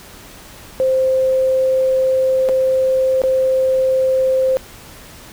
sine tone with dropouts, 523 Hz, C5, 1 cent flat, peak -12 dBFS, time 0.8-4.57 s, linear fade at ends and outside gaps 0 ms, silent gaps 2.488-2.493 / 3.218-3.237 s, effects pink hiss -39 dBFS RMS until 5.32 s

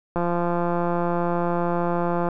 click train, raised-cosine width 1 ms, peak -11 dBFS, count 369, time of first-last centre 0.16-2.287 s, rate 173 Hz, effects none

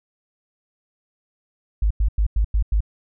sine tone bursts, 51.91 Hz, G#1, in tune, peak -15 dBFS, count 6, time 1.82-2.806 s, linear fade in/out 5 ms, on 86 ms, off 94 ms, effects none

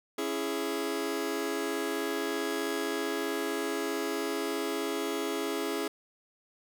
sawtooth chord, C# minor, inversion none, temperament just, 277.2 / 332.6 / 415.8 Hz, C#4 / E4 / G#4, 0 / +16 / +2 cents, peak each -32 / -31 / -29 dBFS, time 0.18-5.88 s, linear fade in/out 5 ms, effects none

